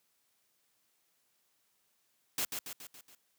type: noise with echo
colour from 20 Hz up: white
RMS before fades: -33 dBFS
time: 2.38-2.45 s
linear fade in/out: 2 ms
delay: 140 ms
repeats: 5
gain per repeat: -5 dB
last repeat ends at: 3.15 s
effects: white hiss -75 dBFS RMS until 3.38 s + high-pass 100 Hz 12 dB/octave